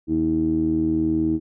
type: tone with low-pass filter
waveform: 15% pulse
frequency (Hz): 79.7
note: D#2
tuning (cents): +42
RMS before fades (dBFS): -21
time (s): 0.07-1.4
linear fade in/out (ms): 50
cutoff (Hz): 320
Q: 7.8
effects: none